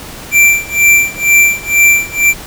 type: tone with tremolo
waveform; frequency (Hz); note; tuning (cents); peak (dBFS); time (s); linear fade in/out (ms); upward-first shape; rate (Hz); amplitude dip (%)
square; 2350; D7; +1; -4; 0.31-2.34; 50; sine; 2.1; 95
effects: pink hiss -29 dBFS RMS until 2.46 s